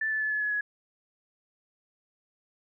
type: tone with pitch steps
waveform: sine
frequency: 1760 / 1743.8 / 1727.8 / 1711.9 / 1696.1 / 1680.5 Hz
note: A6 / A6 / A6 / A6 / G#6 / G#6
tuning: 0 / -16 / -32 / -48 / +36 / +20 cents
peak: -26 dBFS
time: 0.01-0.61 s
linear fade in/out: 5 ms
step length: 100 ms
effects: none